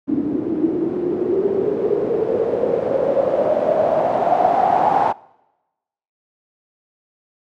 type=noise with low-pass filter sweep; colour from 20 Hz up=white; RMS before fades=-18 dBFS; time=0.07-5.13 s; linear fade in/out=20 ms; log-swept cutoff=290 to 830 Hz; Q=8.1; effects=noise-tail reverb RT60 1.0 s tail -24 dB re dry + high-pass 150 Hz 12 dB/octave